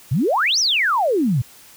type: exponential two-way sweep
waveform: sine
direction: up then down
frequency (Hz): 110 to 6170 to 110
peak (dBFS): -15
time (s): 0.11-1.42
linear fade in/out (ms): 10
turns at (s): 0.59
effects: white hiss -46 dBFS RMS until 1.76 s